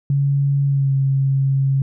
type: tone with pitch glide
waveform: sine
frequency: 140 to 135.94 Hz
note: C#3 to C#3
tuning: +18 to -33 cents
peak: -14 dBFS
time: 0.1-1.82 s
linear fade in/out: 2 ms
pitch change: -51 cents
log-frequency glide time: 0.66-0.93 s
effects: none